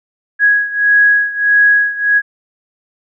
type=beating tone pair; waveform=sine; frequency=1661.2 / 1662.8 Hz; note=G#6 / G#6; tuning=0 / +2 cents; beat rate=1.6 Hz; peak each=-10 / -13 dBFS; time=0.39-2.22 s; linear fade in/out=50 ms; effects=none